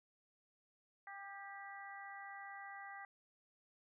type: harmonic tone with a mistuned harmonic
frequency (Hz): 397.3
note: G4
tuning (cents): +23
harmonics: 2 / 3 / 4 / 5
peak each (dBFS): -52 / -56 / -55 / -53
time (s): 1.07-3.05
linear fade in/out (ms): 2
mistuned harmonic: 5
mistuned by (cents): -29
effects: none